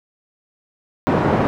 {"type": "band-pass noise", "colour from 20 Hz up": "pink", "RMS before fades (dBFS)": -17, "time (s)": [1.07, 1.47], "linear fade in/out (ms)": 0, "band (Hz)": [140, 1000], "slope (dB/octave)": 12, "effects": []}